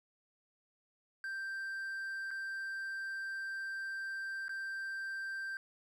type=tone with dropouts; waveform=triangle; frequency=1571 Hz; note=G6; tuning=3 cents sharp; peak=-36 dBFS; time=1.24-5.57 s; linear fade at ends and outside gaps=1 ms; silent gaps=2.307-2.312 / 4.482-4.493 s; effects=none